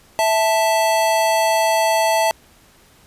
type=tone pair together; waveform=square; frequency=657.4 / 880 Hz; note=E5 / A5; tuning=-5 / 0 cents; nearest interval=perfect fourth; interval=505 cents; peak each=-18 dBFS; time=0.19-2.31 s; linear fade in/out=0 ms; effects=pink hiss -51 dBFS RMS until 3.06 s + resampled to 32000 Hz